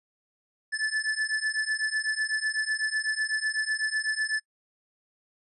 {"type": "beating tone pair", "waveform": "square", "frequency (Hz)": [1738, 1746], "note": ["A6", "A6"], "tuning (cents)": [-22, -14], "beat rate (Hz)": 8, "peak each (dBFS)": -30, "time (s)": [0.72, 4.4], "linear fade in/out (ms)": 20, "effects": ["noise-tail reverb RT60 0.1 s tail -23 dB re dry", "resampled to 24000 Hz"]}